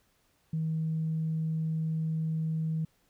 sine tone, 159.5 Hz, D#3, 43 cents sharp, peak -27 dBFS, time 0.53-2.85 s, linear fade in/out 5 ms, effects tanh soft clip ceiling -23 dBFS + pink hiss -70 dBFS RMS until 3.09 s

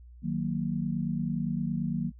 sine chord, D# minor, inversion none, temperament equal, 155.56 / 185 / 233.1 Hz, D#3 / F#3 / A#3, 0 / 0 / 0 cents, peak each -32 dBFS, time 0.22-2.12 s, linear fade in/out 50 ms, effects added 60 Hz sine -47 dBFS peak until 2.19 s

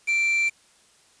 triangle tone with quantisation, 2349 Hz, D7, in tune, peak -18 dBFS, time 0.07-0.5 s, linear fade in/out 20 ms, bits 6, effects white hiss -58 dBFS RMS until 1.2 s + resampled to 22050 Hz

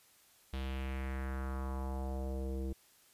square tone with low-pass filter sweep, 66.2 Hz, C2, 21 cents sharp, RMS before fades -38 dBFS, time 0.53-2.73 s, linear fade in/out 5 ms, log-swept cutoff 3600 to 380 Hz, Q 2.5, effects white hiss -65 dBFS RMS until 3.13 s + resampled to 32000 Hz

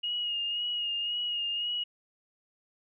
sine tone with vibrato, 2867 Hz, F7, 45 cents sharp, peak -29 dBFS, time 0.03-1.84 s, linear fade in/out 10 ms, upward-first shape sine, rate 1.9 Hz, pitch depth 31 cents each way, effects none

